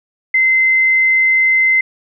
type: tone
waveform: sine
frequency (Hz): 2066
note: C7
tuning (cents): -22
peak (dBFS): -9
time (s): 0.34-1.81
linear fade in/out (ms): 5
effects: none